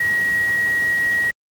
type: tone in noise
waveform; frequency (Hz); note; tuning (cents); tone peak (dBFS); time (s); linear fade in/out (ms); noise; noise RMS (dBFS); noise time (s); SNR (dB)
sine; 1902; A#6; +34; -16; 0-1.31; 5; pink; -33; 0-1.31; +14
effects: high-pass 80 Hz 12 dB/octave + Opus 32 kbps